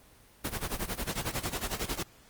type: noise with tremolo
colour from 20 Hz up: pink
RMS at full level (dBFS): -31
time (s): 0.44-2.03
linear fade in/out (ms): 5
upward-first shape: sine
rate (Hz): 11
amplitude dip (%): 85
effects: pink hiss -58 dBFS RMS until 2.29 s + Opus 24 kbps